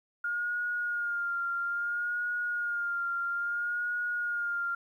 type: tone with vibrato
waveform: sine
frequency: 1417 Hz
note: F6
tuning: 25 cents sharp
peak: -29 dBFS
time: 0.24-4.75 s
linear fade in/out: 5 ms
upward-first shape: sine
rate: 0.6 Hz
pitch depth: 36 cents each way
effects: 11-bit